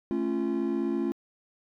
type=chord; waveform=triangle; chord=A augmented; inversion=none; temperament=just; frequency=220 / 275 / 343.8 Hz; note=A3 / C#4 / E#4; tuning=0 / -14 / -27 cents; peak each=-29 / -28 / -27 dBFS; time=0.11-1.12 s; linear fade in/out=0 ms; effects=tanh soft clip ceiling -16 dBFS